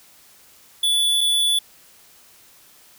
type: tone pair in turn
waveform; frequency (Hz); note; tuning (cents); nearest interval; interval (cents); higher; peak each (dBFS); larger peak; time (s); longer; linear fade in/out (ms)
square; 3451 / 3451; A7 / A7; -34 / -34; unison; 0; neither; -17; neither; 0.83-1.21 / 1.21-1.59; neither; 5
effects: white hiss -51 dBFS RMS until 2.98 s

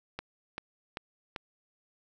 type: click train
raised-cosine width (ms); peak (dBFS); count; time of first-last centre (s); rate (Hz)
0.3; -20; 4; 0.19-1.362; 2.56
effects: none

